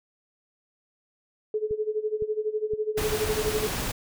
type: tone with tremolo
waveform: sine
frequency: 429 Hz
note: A4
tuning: 44 cents flat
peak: -22 dBFS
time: 1.54-3.67 s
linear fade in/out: 2 ms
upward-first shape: sine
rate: 12 Hz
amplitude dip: 85%
type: click train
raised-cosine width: 5 ms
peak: -28 dBFS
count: 4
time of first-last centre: 1.71-3.248 s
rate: 1.95 Hz
type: noise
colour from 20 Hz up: pink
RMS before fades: -30 dBFS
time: 2.97-3.92 s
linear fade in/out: 10 ms
effects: none